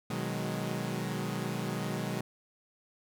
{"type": "chord", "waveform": "sawtooth", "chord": "G# minor seventh", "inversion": "first", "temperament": "equal with one note detuned", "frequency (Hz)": [124.69, 155.56, 185, 207.7], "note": ["B2", "D#3", "F#3", "G#3"], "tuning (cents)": [17, 0, 0, 0], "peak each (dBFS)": -34, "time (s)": [0.1, 2.21], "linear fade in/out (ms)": 5, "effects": []}